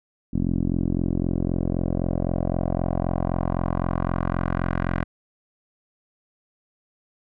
10% pulse tone with low-pass filter sweep, 43.86 Hz, F1, 8 cents sharp, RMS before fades -24 dBFS, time 0.33-5.04 s, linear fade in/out 10 ms, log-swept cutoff 260 to 1700 Hz, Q 1.9, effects none

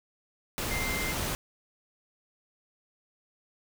sine tone in noise, 2093 Hz, C7, in tune, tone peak -33 dBFS, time 0.71-1.12 s, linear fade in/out 0 ms, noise pink, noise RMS -32 dBFS, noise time 0.58-1.35 s, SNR -4 dB, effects none

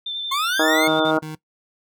sine tone with vibrato, 3558 Hz, A7, 19 cents sharp, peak -25 dBFS, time 0.06-1.11 s, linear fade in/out 5 ms, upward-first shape triangle, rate 11 Hz, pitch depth 21 cents each way
40% pulse linear sweep, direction up, 1046.5 to 2195 Hz, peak -20 dBFS, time 0.31-0.88 s, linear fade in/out 10 ms
harmonic tone, 157.3 Hz, D#3, 19 cents sharp, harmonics 2 / 3 / 4 / 5 / 6 / 7 / 8 / 9, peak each -21 / -24 / -22 / -26 / -27 / -32 / -29 / -25 dBFS, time 0.59-1.19 s, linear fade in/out 5 ms
25% pulse tone bursts, 155.56 Hz, D#3, in tune, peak -26 dBFS, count 3, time 0.87-1.352 s, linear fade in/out 5 ms, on 130 ms, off 46 ms
effects noise-tail reverb RT60 0.1 s tail -19 dB re dry

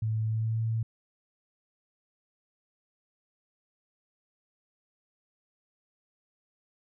sine tone with pitch glide, 110 to 112.7 Hz, A2 to A2, 0 to +42 cents, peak -26 dBFS, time 0.02-0.83 s, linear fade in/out 5 ms, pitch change +42 cents, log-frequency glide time 0.26-0.6 s, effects none

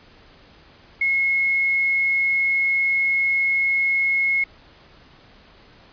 sine tone with quantisation, 2171 Hz, C#7, 37 cents flat, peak -17 dBFS, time 1.01-4.44 s, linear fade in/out 5 ms, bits 7, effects pink hiss -50 dBFS RMS until 5.92 s + resampled to 11025 Hz

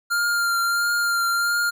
square tone with vibrato, 1396.9 Hz, F6, in tune, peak -20 dBFS, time 0.1-1.71 s, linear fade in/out 20 ms, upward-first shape triangle, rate 1.5 Hz, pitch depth 21 cents each way, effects none

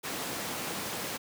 pink high-pass noise, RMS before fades -36 dBFS, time 0.03-1.18 s, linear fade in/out 20 ms, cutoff 190 Hz, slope 12 dB/octave, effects none

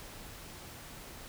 silence, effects pink hiss -48 dBFS RMS until 1.28 s

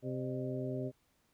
harmonic tone with a mistuned harmonic, 130 Hz, C3, 11 cents flat, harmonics 1 / 2 / 3 / 4 / 5, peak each -39 / -40 / -41 / -46 / -43 dBFS, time 0.02-0.92 s, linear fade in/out 50 ms, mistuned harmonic 5, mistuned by -110 cents, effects pink hiss -74 dBFS RMS until 1.33 s

